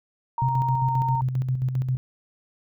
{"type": "tone with pitch glide", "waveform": "sine", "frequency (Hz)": [932.3, 920.5], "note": ["A#5", "A#5"], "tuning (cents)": [0, -22], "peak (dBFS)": -23, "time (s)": [0.38, 1.21], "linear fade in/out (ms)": 2, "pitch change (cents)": -22, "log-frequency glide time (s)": [0.7, 0.99]}
{"type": "tone with tremolo", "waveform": "sine", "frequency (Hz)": 128.8, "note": "C3", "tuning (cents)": -27, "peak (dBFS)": -20, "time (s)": [0.42, 1.97], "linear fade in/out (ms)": 0, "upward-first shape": "square", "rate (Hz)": 7.5, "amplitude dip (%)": 50}
{"effects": []}